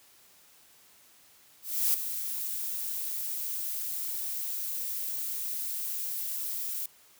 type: noise with ADSR envelope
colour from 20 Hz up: violet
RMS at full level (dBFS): -24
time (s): 1.62-6.86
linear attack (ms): 320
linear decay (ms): 4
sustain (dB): -10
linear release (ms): 4
effects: white hiss -59 dBFS RMS until 7.19 s + high-pass 60 Hz 12 dB/octave